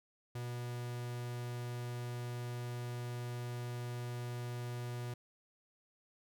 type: tone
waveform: 45% pulse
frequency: 121.4 Hz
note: B2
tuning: 29 cents flat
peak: -39 dBFS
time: 0.35-5.14 s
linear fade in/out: 5 ms
effects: none